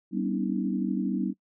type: tone cluster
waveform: sine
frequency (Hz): 192.8 / 241.5 / 272.6 / 285.1 / 318.8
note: G3 / B3 / C#4 / C#4 / D#4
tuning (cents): -28 / -39 / -29 / +49 / +42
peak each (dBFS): -29 / -31 / -35 / -34 / -33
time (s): 0.11-1.34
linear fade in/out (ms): 50
effects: noise-tail reverb RT60 0.1 s tail -22 dB re dry